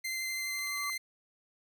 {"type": "tone with vibrato", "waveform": "sawtooth", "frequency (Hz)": 2076, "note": "C7", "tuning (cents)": -14, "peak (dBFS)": -30, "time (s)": [0.04, 0.98], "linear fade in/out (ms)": 10, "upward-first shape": "sine", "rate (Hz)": 12, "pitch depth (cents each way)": 9}
{"type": "tone with exponential growth", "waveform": "sine", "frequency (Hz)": 1148, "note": "D6", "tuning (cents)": -40, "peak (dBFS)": -35, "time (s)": [0.11, 0.9], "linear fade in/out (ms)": 1, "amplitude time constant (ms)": 170}
{"type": "clicks", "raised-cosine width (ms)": 0.2, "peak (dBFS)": -37, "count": 5, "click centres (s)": [0.59, 0.672, 0.775, 0.836, 0.931]}
{"effects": []}